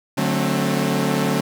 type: chord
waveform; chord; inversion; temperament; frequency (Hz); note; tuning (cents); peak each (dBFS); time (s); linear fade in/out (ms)
sawtooth; D dominant seventh; none; equal with one note detuned; 146.83 / 185 / 220 / 266.4; D3 / F#3 / A3 / C4; 0 / 0 / 0 / +31; -20; 0.17-1.41; 10
effects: none